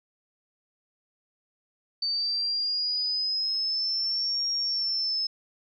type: exponential two-way sweep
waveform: sine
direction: up then down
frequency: 4567 to 5588 to 5190 Hz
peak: -25 dBFS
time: 2.02-5.27 s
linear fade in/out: 5 ms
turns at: 4.5 s
effects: none